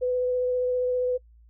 sine tone with vibrato, 500 Hz, B4, 21 cents sharp, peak -22 dBFS, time 0.01-1.18 s, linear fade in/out 20 ms, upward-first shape triangle, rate 15 Hz, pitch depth 13 cents each way, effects noise-tail reverb RT60 0.1 s tail -25 dB re dry + added 57 Hz sine -51 dBFS peak until 1.49 s

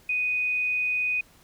sine tone, 2489 Hz, D#7, in tune, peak -23 dBFS, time 0.09-1.21 s, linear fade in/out 5 ms, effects pink hiss -57 dBFS RMS until 1.43 s

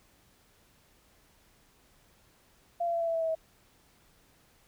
sine tone with pitch steps, 689 / 682.3 / 675.6 / 669 / 662.5 / 656 / 649.6 / 643.2 Hz, F5 / F5 / E5 / E5 / E5 / E5 / E5 / E5, -24 / -41 / +42 / +25 / +9 / -9 / -26 / -43 cents, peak -27 dBFS, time 2.8-3.352 s, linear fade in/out 10 ms, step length 69 ms, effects pink hiss -64 dBFS RMS until 4.67 s

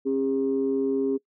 sine tone pair together, 270 / 405.1 Hz, C#4 / G#4, -45 / -43 cents, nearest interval perfect fifth, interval 702 cents, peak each -24 dBFS, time 0.05-1.18 s, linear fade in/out 20 ms, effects noise-tail reverb RT60 0.1 s tail -22 dB re dry + tanh soft clip ceiling -15 dBFS

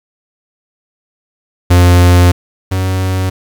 45% pulse tone pair in turn, 88.6 / 93.69 Hz, F2 / F#2, +25 / +22 cents, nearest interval minor second, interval 97 cents, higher second, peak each -4 / -12 dBFS, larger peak first, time 1.7-2.32 / 2.71-3.3 s, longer first, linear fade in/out 10 ms, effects 7-bit

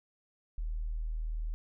sine tone, 39.46 Hz, D#1, 25 cents sharp, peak -32 dBFS, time 0.58-1.54 s, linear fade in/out 0 ms, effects none

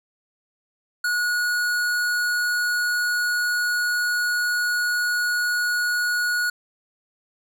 sine tone with hard clipping, 1454 Hz, F#6, 31 cents flat, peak -22 dBFS, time 1.04-6.5 s, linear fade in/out 5 ms, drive 16 dB, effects none

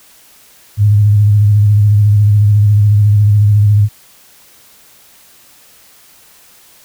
sine tone with vibrato, 103.83 Hz, G#2, in tune, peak -5 dBFS, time 0.77-3.89 s, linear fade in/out 50 ms, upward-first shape square, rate 14 Hz, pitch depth 31 cents each way, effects white hiss -44 dBFS RMS until 6.84 s

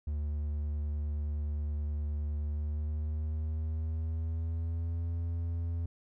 triangle tone with pitch glide, 74.2 to 84.25 Hz, D2 to E2, +18 to +38 cents, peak -29 dBFS, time 0.07-5.86 s, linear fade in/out 5 ms, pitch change +220 cents, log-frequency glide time 2.39-5.08 s, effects none

